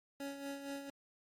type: tone with tremolo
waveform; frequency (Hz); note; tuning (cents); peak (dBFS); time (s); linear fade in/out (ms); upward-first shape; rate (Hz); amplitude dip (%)
25% pulse; 278.9; C#4; +11; -36; 0.2-0.9; 2; sine; 4.3; 55
effects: MP3 64 kbps